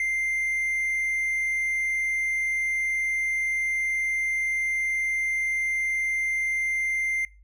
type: tone with hard clipping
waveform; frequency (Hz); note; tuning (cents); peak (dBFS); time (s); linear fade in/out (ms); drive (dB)
triangle; 2093; C7; 0; -24; 0-7.25; 2; 5
effects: noise-tail reverb RT60 0.3 s tail -23 dB re dry + added 50 Hz sine -50 dBFS peak until 7.43 s